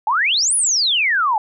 sine exponential two-way sweep, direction up then down, 817 to 10450 to 817 Hz, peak -14 dBFS, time 0.07-1.38 s, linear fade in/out 2 ms, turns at 0.55 s, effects none

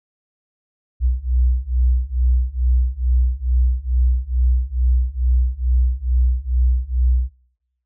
sine beating tone pair, 61 / 63.3 Hz, B1 / B1, -21 / +43 cents, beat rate 2.3 Hz, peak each -18 / -17 dBFS, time 1-7.31 s, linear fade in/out 50 ms, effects noise-tail reverb RT60 0.9 s tail -25 dB re dry

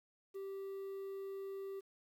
triangle tone with quantisation, 390 Hz, G4, 9 cents flat, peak -40 dBFS, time 0.34-1.81 s, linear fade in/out 20 ms, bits 11, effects none

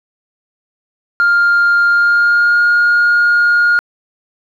sine tone with pitch glide, 1402 to 1424.9 Hz, F6 to F6, +6 to +34 cents, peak -6 dBFS, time 1.2-3.79 s, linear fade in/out 0 ms, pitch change +28 cents, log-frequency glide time 1.89-2.65 s, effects tanh soft clip ceiling -6 dBFS + 8-bit

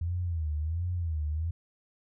sine tone with vibrato, 82 Hz, E2, 9 cents flat, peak -28 dBFS, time 0.01-1.51 s, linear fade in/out 5 ms, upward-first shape sine, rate 1.4 Hz, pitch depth 150 cents each way, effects none

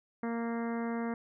harmonic tone, 232.1 Hz, A#3, 7 cents flat, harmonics 1 / 2 / 3 / 4 / 5 / 6 / 7 / 8 / 9, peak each -33 / -39 / -43 / -45 / -47 / -49 / -50 / -51 / -52 dBFS, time 0.23-1.14 s, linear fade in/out 2 ms, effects none

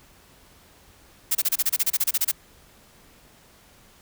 blue noise bursts, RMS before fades -21 dBFS, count 15, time 1.31-2.317 s, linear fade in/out 10 ms, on 41 ms, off 28 ms, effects pink hiss -54 dBFS RMS until 4.01 s

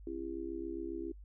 sine tone with amplitude modulation, 334.9 Hz, E4, 27 cents sharp, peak -33 dBFS, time 0.07-1.12 s, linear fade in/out 2 ms, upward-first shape sine, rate 67.4 Hz, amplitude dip 100%, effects noise-tail reverb RT60 0.1 s tail -25 dB re dry + added 50 Hz sine -49 dBFS peak until 1.24 s

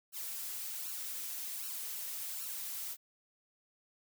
blue noise with flanger, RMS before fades -41 dBFS, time 0.12-2.97 s, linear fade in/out 50 ms, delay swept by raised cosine 0.71 to 6.01 ms, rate 1.3 Hz, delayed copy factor +0.8, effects none

